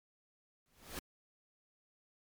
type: noise with exponential growth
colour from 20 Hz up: pink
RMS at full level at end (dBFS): -40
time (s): 0.66-0.99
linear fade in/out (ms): 1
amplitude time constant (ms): 71
effects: MP3 96 kbps